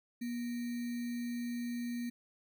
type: tone with sample-and-hold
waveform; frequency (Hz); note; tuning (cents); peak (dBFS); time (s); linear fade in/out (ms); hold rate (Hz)
sine; 239.9; A#3; +50; -35; 0.21-2.1; 10; 2100
effects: none